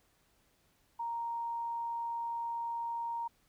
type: tone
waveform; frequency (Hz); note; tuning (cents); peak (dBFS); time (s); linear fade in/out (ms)
sine; 932.3; A#5; 0; -34; 0.99-3.28; 10
effects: pink hiss -71 dBFS RMS until 3.48 s